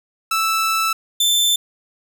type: tone pair in turn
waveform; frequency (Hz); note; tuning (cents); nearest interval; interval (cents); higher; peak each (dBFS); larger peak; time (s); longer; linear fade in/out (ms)
sawtooth; 1318.5 / 3543; E6 / A7; 0 / +11; octave + perfect fourth; 1711; second; -13 / -11; second; 0.31-0.93 / 1.2-1.56; first; 5
effects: none